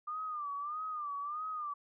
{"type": "tone with vibrato", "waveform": "sine", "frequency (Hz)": 1198, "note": "D6", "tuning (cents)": 34, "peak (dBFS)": -36, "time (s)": [0.07, 1.74], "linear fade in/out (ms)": 10, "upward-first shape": "sine", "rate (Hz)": 1.6, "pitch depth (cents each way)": 100, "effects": []}